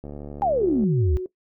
click train, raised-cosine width 2 ms, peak -23 dBFS, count 59, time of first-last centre 0.04-0.838 s, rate 72.7 Hz
sine exponential sweep, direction down, 840 to 65.41 Hz, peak -18 dBFS, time 0.42-1.17 s, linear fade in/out 0 ms
sine tone, 368.9 Hz, F#4, 5 cents flat, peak -26 dBFS, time 0.61-1.26 s, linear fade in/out 2 ms
effects noise-tail reverb RT60 0.1 s tail -18 dB re dry

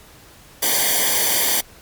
white noise with comb filter, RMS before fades -18 dBFS, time 0.62-1.61 s, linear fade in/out 10 ms, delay 0.75 ms, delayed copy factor -0.9, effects pink hiss -46 dBFS RMS until 1.81 s + MP3 96 kbps

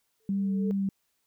sine tone with exponential growth, 440 Hz, A4, in tune, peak -30 dBFS, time 0.2-0.71 s, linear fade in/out 0 ms, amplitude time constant 110 ms
sine tone with vibrato, 195.5 Hz, G3, 4 cents flat, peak -25 dBFS, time 0.29-0.89 s, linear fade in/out 2 ms, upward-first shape sine, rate 2.8 Hz, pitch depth 14 cents each way
effects white hiss -75 dBFS RMS until 1.26 s

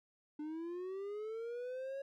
triangle linear sweep, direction up, 296.1 to 554.4 Hz, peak -38 dBFS, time 0.39-2.02 s, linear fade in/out 5 ms, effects none

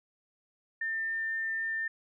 sine tone, 1799 Hz, A6, 38 cents sharp, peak -30 dBFS, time 0.81-1.88 s, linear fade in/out 5 ms, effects none

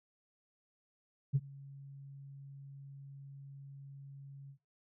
sine tone with ADSR envelope, 138.59 Hz, C#3, in tune, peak -23 dBFS, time 1.33-4.58 s, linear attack 27 ms, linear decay 41 ms, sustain -24 dB, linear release 82 ms, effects noise-tail reverb RT60 0.2 s tail -17 dB re dry + tanh soft clip ceiling -21 dBFS

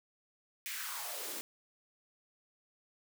white noise with high-pass filter sweep, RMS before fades -41 dBFS, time 0.66-1.41 s, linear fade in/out 0 ms, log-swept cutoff 2300 to 270 Hz, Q 3.2, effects none

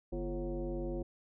sine tone with frequency modulation, 150 Hz, D3, 37 cents sharp, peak -34 dBFS, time 0.12-1.03 s, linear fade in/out 10 ms, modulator 196 Hz, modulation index 1.9, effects none

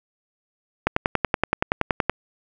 click train, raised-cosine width 0.5 ms, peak -3 dBFS, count 14, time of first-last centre 0.87-2.096 s, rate 10.6 Hz, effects none

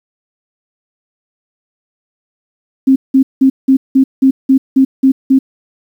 sine tone bursts, 266.3 Hz, C4, 31 cents sharp, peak -4 dBFS, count 10, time 2.87-5.39 s, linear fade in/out 10 ms, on 90 ms, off 180 ms, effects 7-bit

